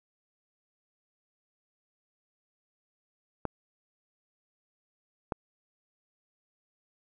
clicks, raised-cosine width 1 ms, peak -16 dBFS, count 2, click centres 3.453 / 5.322 s, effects none

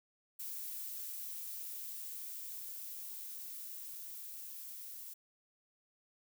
violet noise with level ramp, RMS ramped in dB -43 to -48 dBFS, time 0.39-5.14 s, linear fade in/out 10 ms, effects none

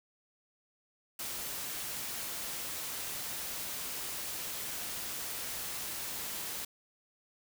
white noise, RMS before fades -39 dBFS, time 1.19-6.65 s, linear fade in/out 5 ms, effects none

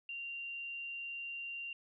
sine tone, 2771 Hz, F7, 14 cents flat, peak -40 dBFS, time 0.09-1.73 s, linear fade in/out 2 ms, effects none

